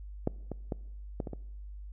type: clicks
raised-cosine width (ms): 2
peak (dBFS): -14 / -22 / -19 / -19 / -24 / -25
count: 6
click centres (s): 0.274 / 0.517 / 0.722 / 1.202 / 1.272 / 1.333
effects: noise-tail reverb RT60 0.9 s tail -23 dB re dry + added 50 Hz sine -41 dBFS peak until 1.92 s